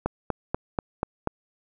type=click train; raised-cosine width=1 ms; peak=-10 dBFS; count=6; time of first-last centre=0.06-1.274 s; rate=4.12 Hz; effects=none